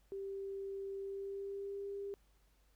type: tone with pitch glide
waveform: sine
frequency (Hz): 392 to 399.5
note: G4 to G4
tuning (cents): 0 to +33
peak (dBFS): -40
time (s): 0.12-2.14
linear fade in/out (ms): 0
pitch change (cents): +33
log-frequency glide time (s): 0.99-1.87
effects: added 50 Hz sine -68 dBFS peak until 2.75 s + pink hiss -75 dBFS RMS until 2.75 s